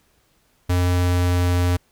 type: tone with pitch glide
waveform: square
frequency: 89.3 to 88.73 Hz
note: F2 to F2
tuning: +39 to +28 cents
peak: -17 dBFS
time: 0.69-1.77 s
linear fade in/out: 10 ms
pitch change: -11 cents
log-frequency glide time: 0.89-1.52 s
effects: pink hiss -62 dBFS RMS until 1.91 s